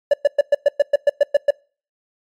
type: tone bursts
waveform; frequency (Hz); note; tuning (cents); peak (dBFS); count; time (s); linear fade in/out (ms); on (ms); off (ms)
triangle; 575; D5; -37; -7; 11; 0.11-1.507; 5; 27; 110
effects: noise-tail reverb RT60 0.4 s tail -26 dB re dry + MP3 64 kbps